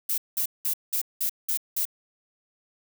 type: noise bursts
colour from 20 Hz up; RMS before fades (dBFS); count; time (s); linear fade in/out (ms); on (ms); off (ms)
violet; -26; 7; 0.09-1.853; 5; 89; 190
effects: none